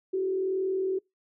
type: tone with frequency modulation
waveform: sine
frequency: 379.3 Hz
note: F#4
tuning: 43 cents sharp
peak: -25 dBFS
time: 0.13-0.99 s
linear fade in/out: 10 ms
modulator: 41.3 Hz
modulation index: 0.42
effects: noise-tail reverb RT60 0.2 s tail -26 dB re dry